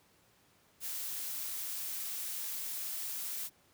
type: noise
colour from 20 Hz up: blue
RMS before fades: -39 dBFS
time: 0.8-3.5 s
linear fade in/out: 50 ms
effects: pink hiss -67 dBFS RMS until 3.73 s + high-pass 80 Hz 12 dB/octave